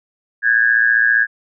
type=tone with amplitude modulation; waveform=sine; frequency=1641 Hz; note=G#6; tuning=21 cents flat; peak=-7 dBFS; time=0.42-1.27 s; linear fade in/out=50 ms; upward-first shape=sine; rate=115 Hz; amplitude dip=85%; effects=none